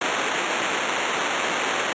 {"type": "noise with sample-and-hold", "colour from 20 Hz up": "blue", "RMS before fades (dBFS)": -24, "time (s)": [0.01, 1.93], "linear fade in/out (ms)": 5, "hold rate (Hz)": 4900, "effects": ["high-pass 300 Hz 12 dB/octave", "resampled to 16000 Hz"]}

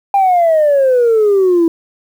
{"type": "exponential sweep", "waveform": "sine", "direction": "down", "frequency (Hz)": [805, 326.6], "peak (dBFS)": -6, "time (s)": [0.14, 1.68], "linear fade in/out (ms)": 2, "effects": ["tanh soft clip ceiling -5 dBFS", "7-bit"]}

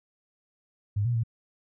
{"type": "tone with pitch steps", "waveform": "sine", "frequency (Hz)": [102.6, 120.2, 114.6], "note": ["G#2", "B2", "A#2"], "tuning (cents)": [-21, -46, -29], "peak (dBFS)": -23, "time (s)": [0.96, 1.236], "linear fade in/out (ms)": 10, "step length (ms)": 92, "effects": []}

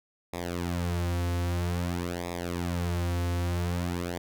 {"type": "tone with flanger", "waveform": "sawtooth", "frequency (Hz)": 87.31, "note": "F2", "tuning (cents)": 0, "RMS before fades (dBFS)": -30, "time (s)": [0.33, 4.18], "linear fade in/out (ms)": 5, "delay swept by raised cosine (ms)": [0.67, 5.07], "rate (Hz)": 0.51, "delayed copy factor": -0.9, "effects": []}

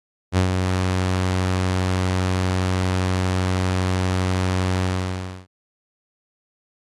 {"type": "tone with ADSR envelope", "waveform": "sawtooth", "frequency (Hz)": 92.5, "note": "F#2", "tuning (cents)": 0, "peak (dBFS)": -10, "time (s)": [0.32, 5.47], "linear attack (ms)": 53, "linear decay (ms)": 100, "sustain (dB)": -5, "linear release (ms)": 650, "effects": ["low-pass 9000 Hz 12 dB/octave", "AAC 32 kbps"]}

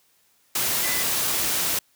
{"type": "tone in noise", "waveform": "sine", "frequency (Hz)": 2004, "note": "B6", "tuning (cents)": 25, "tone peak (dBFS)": -31, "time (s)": [0.83, 1.03], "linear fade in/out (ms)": 5, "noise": "white", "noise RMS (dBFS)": -24, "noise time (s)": [0.55, 1.79], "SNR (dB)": -10, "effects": ["white hiss -63 dBFS RMS until 1.95 s", "high-pass 60 Hz 12 dB/octave"]}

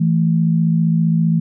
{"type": "tone pair together", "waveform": "sine", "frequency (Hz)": [164.81, 220], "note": ["E3", "A3"], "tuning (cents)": [0, 0], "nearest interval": "perfect fourth", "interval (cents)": 500, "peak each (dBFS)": [-13, -19], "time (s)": [0, 1.4], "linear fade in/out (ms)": 10, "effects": []}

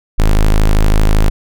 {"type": "tone", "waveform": "square", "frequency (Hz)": 26.33, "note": "G#0", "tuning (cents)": 25, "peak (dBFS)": -7, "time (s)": [0.18, 1.3], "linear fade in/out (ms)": 10, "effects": []}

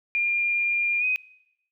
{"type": "tone with pitch glide", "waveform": "sine", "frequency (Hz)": [2403, 2509], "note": ["D7", "D#7"], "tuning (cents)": [39, 14], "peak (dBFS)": -21, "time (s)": [0.15, 1.16], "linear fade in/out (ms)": 0, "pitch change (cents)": 75, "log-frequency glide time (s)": [0.99, 1.05], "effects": ["noise-tail reverb RT60 0.9 s tail -23 dB re dry"]}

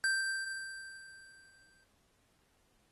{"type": "tone with exponential decay", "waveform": "square", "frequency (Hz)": 1568, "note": "G6", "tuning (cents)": 0, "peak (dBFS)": -28, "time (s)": [0.04, 1.84], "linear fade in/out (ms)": 0, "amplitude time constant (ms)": 390, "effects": ["pink hiss -73 dBFS RMS until 2.91 s", "AAC 32 kbps"]}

